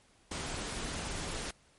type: noise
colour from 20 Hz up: pink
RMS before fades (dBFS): -38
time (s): 0.31-1.51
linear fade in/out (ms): 5
effects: pink hiss -65 dBFS RMS until 1.78 s + MP3 48 kbps